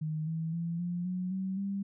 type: tone with pitch steps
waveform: sine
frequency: 155.56 / 161.89 / 168.47 / 175.32 / 182.45 / 189.86 / 197.58 Hz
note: D#3 / E3 / E3 / F3 / F#3 / F#3 / G3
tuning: 0 / -31 / +38 / +7 / -24 / +45 / +14 cents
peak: -31 dBFS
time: 0.01-1.83 s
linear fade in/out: 10 ms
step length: 260 ms
effects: none